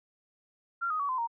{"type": "tone with pitch steps", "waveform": "sine", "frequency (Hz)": [1379, 1250, 1133.1, 1027.1, 931.1], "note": ["F6", "D#6", "C#6", "C6", "A#5"], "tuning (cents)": [-22, 8, 38, -32, -2], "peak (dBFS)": -28, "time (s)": [0.81, 1.275], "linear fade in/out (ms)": 20, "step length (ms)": 93, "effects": []}